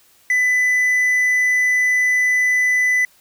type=tone; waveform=triangle; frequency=1998 Hz; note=B6; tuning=20 cents sharp; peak=-12 dBFS; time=0.3-3.05 s; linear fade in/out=2 ms; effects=white hiss -54 dBFS RMS until 3.2 s